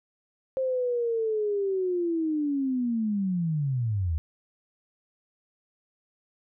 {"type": "linear sweep", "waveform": "sine", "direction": "down", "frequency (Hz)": [530, 74.5], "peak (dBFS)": -24, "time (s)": [0.57, 4.18], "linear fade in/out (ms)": 0, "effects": []}